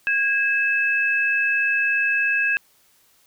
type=tone pair together; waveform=sine; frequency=1639.8 / 2603 Hz; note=G#6 / E7; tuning=-22 / -22 cents; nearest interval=minor sixth; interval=800 cents; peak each=-20 / -21 dBFS; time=0.07-2.57 s; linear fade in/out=0 ms; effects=white hiss -59 dBFS RMS until 3.26 s